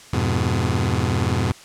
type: chord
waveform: sawtooth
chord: F diminished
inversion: none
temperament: just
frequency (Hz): 87.31 / 104.77 / 125.72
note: F2 / Ab2 / Cb3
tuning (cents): 0 / +16 / +31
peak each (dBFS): -19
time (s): 0.13-1.52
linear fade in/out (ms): 5
effects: white hiss -44 dBFS RMS until 1.64 s + low-pass 8000 Hz 12 dB/octave